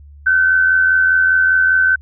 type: tone pair together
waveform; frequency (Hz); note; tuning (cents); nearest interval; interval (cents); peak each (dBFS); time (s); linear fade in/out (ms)
sine; 1444 / 1529; F#6 / G6; -43 / -44; minor second; 99; -21 / -10; 0.26-1.96; 10
effects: added 72 Hz sine -37 dBFS peak until 2.01 s